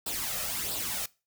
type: noise with flanger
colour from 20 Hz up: white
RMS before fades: -33 dBFS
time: 0.06-1.06 s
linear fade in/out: 5 ms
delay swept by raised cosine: 0.23 to 1.63 ms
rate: 1.5 Hz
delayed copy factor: +0.6
effects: noise-tail reverb RT60 0.3 s tail -22 dB re dry